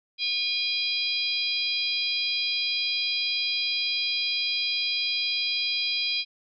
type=harmonic tone with a mistuned harmonic; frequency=813 Hz; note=G#5; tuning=37 cents flat; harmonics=3 / 4 / 5 / 6; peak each=-30 / -30 / -30 / -30 dBFS; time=0.18-6.25 s; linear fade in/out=50 ms; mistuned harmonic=5; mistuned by=-28 cents; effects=none